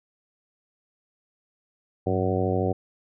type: harmonic tone with a mistuned harmonic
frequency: 93 Hz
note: F#2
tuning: 9 cents sharp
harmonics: 1 / 2 / 3 / 4 / 5 / 6 / 7 / 8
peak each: -27 / -30 / -31 / -29 / -29 / -31 / -35 / -32 dBFS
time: 2.06-2.73 s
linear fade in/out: 10 ms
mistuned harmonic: 1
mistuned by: +110 cents
effects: none